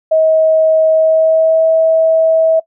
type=tone with pitch glide; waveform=sine; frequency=636 to 646 Hz; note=D#5 to E5; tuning=+38 to -35 cents; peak=-7 dBFS; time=0.11-2.6 s; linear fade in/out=10 ms; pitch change=+27 cents; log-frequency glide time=0.9-1.66 s; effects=noise-tail reverb RT60 0.1 s tail -20 dB re dry